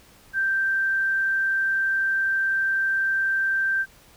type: tone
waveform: sine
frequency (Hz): 1568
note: G6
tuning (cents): 0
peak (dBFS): -20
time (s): 0.33-3.86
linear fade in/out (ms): 50
effects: pink hiss -53 dBFS RMS until 4.16 s